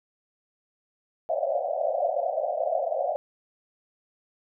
white band-pass noise, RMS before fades -27 dBFS, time 1.29-3.16 s, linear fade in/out 0 ms, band 540 to 730 Hz, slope 96 dB/octave, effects none

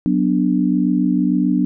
sine chord, B minor, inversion second, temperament equal, 185 / 246.9 / 293.7 Hz, F#3 / B3 / D4, 0 / 0 / 0 cents, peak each -18 dBFS, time 0.06-1.65 s, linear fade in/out 0 ms, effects none

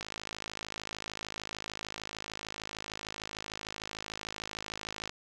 click train, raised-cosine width 0.2 ms, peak -20 dBFS, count 272, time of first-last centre 0.01-5.094 s, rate 53.3 Hz, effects none

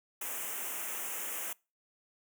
white band-stop noise, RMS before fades -38 dBFS, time 0.21-1.53 s, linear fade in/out 5 ms, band 3100 to 6200 Hz, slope 48 dB/octave, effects noise-tail reverb RT60 0.3 s tail -25 dB re dry + high-pass 300 Hz 12 dB/octave

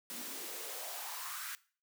white noise with high-pass filter sweep, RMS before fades -43 dBFS, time 0.1-1.55 s, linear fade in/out 0 ms, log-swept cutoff 210 to 1600 Hz, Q 4, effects noise-tail reverb RT60 0.4 s tail -19 dB re dry

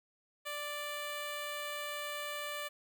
5% pulse tone with notch filter, 587.3 Hz, D5, in tune, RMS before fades -40 dBFS, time 0.45-2.69 s, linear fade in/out 20 ms, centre 5500 Hz, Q 0.64, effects none

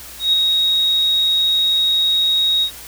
sine tone with ADSR envelope, 3774 Hz, A#7, 21 cents sharp, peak -10 dBFS, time 0.19-2.71 s, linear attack 140 ms, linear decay 9 ms, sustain -3 dB, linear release 85 ms, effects added 60 Hz sine -45 dBFS peak until 2.87 s + white hiss -36 dBFS RMS until 2.87 s

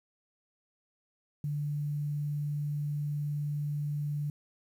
sine tone with quantisation, 146.83 Hz, D3, in tune, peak -30 dBFS, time 1.44-4.3 s, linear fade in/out 2 ms, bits 10, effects none

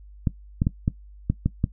clicks, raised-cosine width 5 ms, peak -8 dBFS, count 7, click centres 0.272 / 0.619 / 0.669 / 0.879 / 1.3 / 1.46 / 1.641 s, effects noise-tail reverb RT60 0.1 s tail -17 dB re dry + added 50 Hz sine -43 dBFS peak until 1.72 s

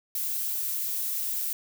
violet noise, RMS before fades -30 dBFS, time 0.15-1.53 s, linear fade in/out 2 ms, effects none

